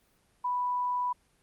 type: tone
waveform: sine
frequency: 987.8 Hz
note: B5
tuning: in tune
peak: -27 dBFS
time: 0.44-1.13 s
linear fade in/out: 10 ms
effects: pink hiss -68 dBFS RMS until 1.42 s + Opus 24 kbps